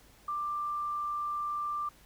sine tone, 1183 Hz, D6, 12 cents sharp, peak -31 dBFS, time 0.28-1.89 s, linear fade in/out 5 ms, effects added 50 Hz sine -63 dBFS peak until 2.05 s + pink hiss -60 dBFS RMS until 2.05 s

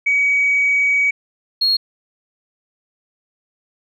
sine tone pair in turn, 2264 / 4291 Hz, C#7 / C8, +36 / +43 cents, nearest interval major seventh, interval 1107 cents, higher second, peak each -12 dBFS, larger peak neither, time 0.06-1.11 / 1.61-1.77 s, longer first, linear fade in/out 10 ms, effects tanh soft clip ceiling -8 dBFS

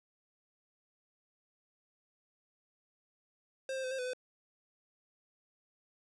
square tone with pitch steps, 530 / 527 / 513 / 531 / 501 / 506 Hz, C5 / C5 / C5 / C5 / B4 / B4, +22 / +12 / -34 / +25 / +25 / +42 cents, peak -36 dBFS, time 3.69-4.134 s, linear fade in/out 2 ms, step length 74 ms, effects resampled to 22050 Hz + 12-bit

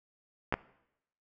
clicks, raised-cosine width 0.5 ms, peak -13 dBFS, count 2, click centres 0.525 / 0.54 s, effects noise-tail reverb RT60 0.8 s tail -20 dB re dry

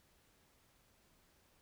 silence, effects pink hiss -71 dBFS RMS until 1.61 s

